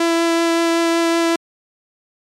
sawtooth tone with vibrato, 334.3 Hz, E4, 24 cents sharp, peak -10 dBFS, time 0-1.36 s, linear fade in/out 5 ms, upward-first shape triangle, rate 5.3 Hz, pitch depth 10 cents each way, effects low-pass 9000 Hz 12 dB/octave + MP3 96 kbps

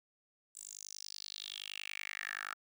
10% pulse tone with high-pass filter sweep, 50.6 Hz, G#1, 44 cents flat, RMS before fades -45 dBFS, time 0.55-2.54 s, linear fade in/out 5 ms, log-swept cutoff 8100 to 1400 Hz, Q 5.4, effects none

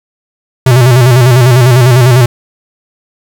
square tone with vibrato, 125 Hz, B2, 21 cents sharp, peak -3 dBFS, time 0.66-2.26 s, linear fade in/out 5 ms, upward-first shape square, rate 10 Hz, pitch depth 75 cents each way, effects 7-bit

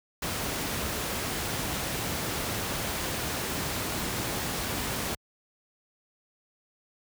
pink noise, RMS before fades -31 dBFS, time 0.22-5.15 s, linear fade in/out 5 ms, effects high-pass 60 Hz 12 dB/octave

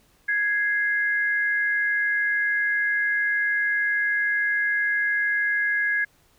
sine tone pair together, 1659.9 / 2093 Hz, G#6 / C7, -1 / 0 cents, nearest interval major third, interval 401 cents, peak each -21 / -28 dBFS, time 0.28-6.05 s, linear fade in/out 10 ms, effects pink hiss -61 dBFS RMS until 6.38 s

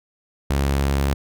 sawtooth tone, 69.3 Hz, C#2, in tune, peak -14 dBFS, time 0.5-1.14 s, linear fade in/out 5 ms, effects none

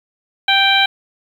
harmonic tone, 784 Hz, G5, in tune, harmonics 1 / 2 / 3 / 4 / 5, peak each -17 / -17 / -17 / -17 / -17 dBFS, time 0.48-0.86 s, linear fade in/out 5 ms, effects 7-bit

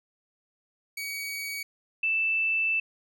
sawtooth / sine tone pair in turn, 2258 / 2647 Hz, C#7 / E7, +31 / +7 cents, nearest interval minor third, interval 276 cents, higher second, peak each -29 / -23 dBFS, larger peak second, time 0.97-1.63 / 2.03-2.8 s, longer second, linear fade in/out 5 ms, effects none

